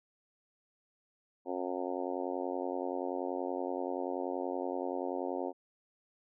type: harmonic tone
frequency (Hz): 90.5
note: F#2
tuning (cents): -38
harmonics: 3 / 4 / 5 / 6 / 7 / 8 / 9 / 10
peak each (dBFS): -40 / -39 / -42 / -40 / -44 / -42 / -47 / -46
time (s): 1.45-5.53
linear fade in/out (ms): 50
effects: none